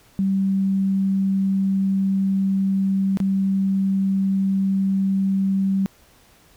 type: tone with dropouts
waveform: sine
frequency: 193.6 Hz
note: G3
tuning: 21 cents flat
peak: -17 dBFS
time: 0.19-5.86 s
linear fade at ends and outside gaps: 0 ms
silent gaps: 3.172-3.202 s
effects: pink hiss -54 dBFS RMS until 6.56 s